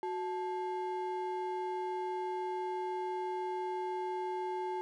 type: ring-modulated tone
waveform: triangle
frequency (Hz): 621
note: D#5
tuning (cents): -3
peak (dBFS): -29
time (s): 0.03-4.81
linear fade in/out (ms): 0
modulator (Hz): 253
effects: none